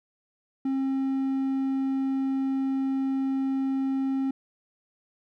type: tone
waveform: triangle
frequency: 268.2 Hz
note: C4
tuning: 43 cents sharp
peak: -22 dBFS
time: 0.65-4.31 s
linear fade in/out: 5 ms
effects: none

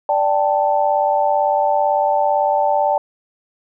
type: chord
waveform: sine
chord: D suspended fourth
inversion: none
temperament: just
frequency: 587.3 / 783.1 / 881 Hz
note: D5 / G5 / A5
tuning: 0 / -2 / +2 cents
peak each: -18 dBFS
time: 0.09-2.98 s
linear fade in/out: 2 ms
effects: none

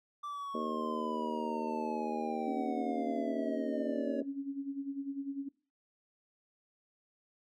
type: exponential sweep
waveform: triangle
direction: down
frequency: 1174.7 to 560 Hz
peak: -36 dBFS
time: 0.23-4.21 s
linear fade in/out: 10 ms
type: harmonic tone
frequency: 77.78 Hz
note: D#2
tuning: in tune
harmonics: 3 / 4 / 5 / 6 / 7 / 8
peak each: -38 / -43 / -41 / -42 / -44 / -44 dBFS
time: 0.54-4.23 s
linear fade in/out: 10 ms
type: tone with tremolo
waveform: sine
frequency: 277.2 Hz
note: C#4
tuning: in tune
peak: -33 dBFS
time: 2.47-5.49 s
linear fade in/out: 10 ms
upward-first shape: sine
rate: 10 Hz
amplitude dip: 70%
effects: noise-tail reverb RT60 0.4 s tail -23 dB re dry

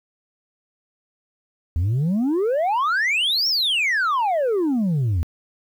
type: exponential two-way sweep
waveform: sine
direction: up then down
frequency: 77.78 to 5600 to 77.78 Hz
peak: -15 dBFS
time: 1.76-5.23 s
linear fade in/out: 0 ms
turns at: 3.48 s
effects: tanh soft clip ceiling -17 dBFS + 9-bit

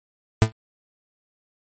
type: tone with exponential decay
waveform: 40% pulse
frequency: 110.2 Hz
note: A2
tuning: 3 cents sharp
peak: -7 dBFS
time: 0.42-0.52 s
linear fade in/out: 0 ms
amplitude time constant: 21 ms
effects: MP3 32 kbps

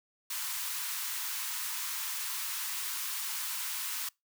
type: high-pass noise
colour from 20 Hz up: white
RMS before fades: -36 dBFS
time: 0.3-4.09 s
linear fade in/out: 5 ms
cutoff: 880 Hz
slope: 96 dB/octave
effects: noise-tail reverb RT60 0.2 s tail -25 dB re dry

